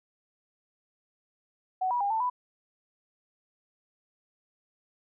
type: tone with pitch steps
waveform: sine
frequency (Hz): 747 / 971 / 806 / 889 / 992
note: F#5 / B5 / G5 / A5 / B5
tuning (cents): +16 / -30 / +48 / +18 / +7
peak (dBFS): -25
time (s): 1.81-2.3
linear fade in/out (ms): 10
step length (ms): 98
effects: none